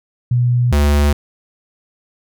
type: tone pair in turn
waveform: sine / square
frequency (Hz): 122.3 / 72.72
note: B2 / D2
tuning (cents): -16 / -16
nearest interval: major sixth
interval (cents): 900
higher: first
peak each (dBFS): -11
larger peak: neither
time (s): 0.31-0.72 / 0.72-1.13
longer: neither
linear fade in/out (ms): 5
effects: none